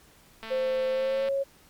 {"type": "click train", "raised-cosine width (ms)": 0.3, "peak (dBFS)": -24, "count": 192, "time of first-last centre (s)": [0.43, 1.287], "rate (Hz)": 223}
{"type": "tone with pitch glide", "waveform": "sine", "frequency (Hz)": [521, 549.4], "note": ["C5", "C#5"], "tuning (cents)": [-7, -16], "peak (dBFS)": -24, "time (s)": [0.5, 1.44], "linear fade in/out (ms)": 20, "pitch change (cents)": 91, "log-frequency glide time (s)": [0.9, 1.32]}
{"effects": ["pink hiss -57 dBFS RMS until 1.69 s", "MP3 96 kbps"]}